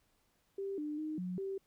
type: tone with pitch steps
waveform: sine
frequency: 392.8 / 299.5 / 309.2 / 181.4 / 388.2 Hz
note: G4 / D4 / D#4 / F#3 / G4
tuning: +4 / +34 / -11 / -34 / -17 cents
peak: -36 dBFS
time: 0.58-1.58 s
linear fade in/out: 5 ms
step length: 200 ms
effects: pink hiss -75 dBFS RMS until 1.66 s